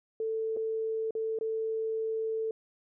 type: tone with dropouts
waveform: sine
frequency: 443.7 Hz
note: A4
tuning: 14 cents sharp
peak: -29 dBFS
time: 0.2-2.51 s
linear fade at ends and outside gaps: 2 ms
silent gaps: 0.565-0.57 / 1.108-1.151 / 1.388-1.41 s
effects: none